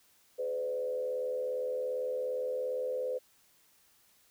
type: tone with frequency modulation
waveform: sine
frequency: 508 Hz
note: B4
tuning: 49 cents sharp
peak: -31 dBFS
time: 0.38-3.19 s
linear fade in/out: 20 ms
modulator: 77.4 Hz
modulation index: 0.68
effects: white hiss -66 dBFS RMS until 4.3 s